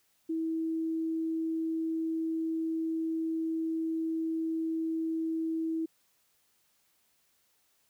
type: tone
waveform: sine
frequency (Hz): 323.8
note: E4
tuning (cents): -31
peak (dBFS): -29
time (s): 0.29-5.86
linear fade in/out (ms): 10
effects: white hiss -71 dBFS RMS until 7.89 s